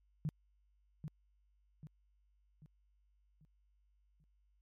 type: tone with echo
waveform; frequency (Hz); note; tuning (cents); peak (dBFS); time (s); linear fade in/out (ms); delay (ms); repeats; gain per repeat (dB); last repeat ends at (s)
sine; 152.4; D#3; -36; -33; 0.25-0.29; 0; 790; 5; -7; 4.24
effects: added 50 Hz sine -70 dBFS peak until 4.61 s + MP3 64 kbps